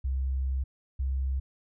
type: tone pair in turn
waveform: sine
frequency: 66 / 66.38 Hz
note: C2 / C2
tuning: +16 / +26 cents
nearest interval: unison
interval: 10 cents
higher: second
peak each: -26 dBFS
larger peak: neither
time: 0.04-0.64 / 0.99-1.4 s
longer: first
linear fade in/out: 10 ms
effects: none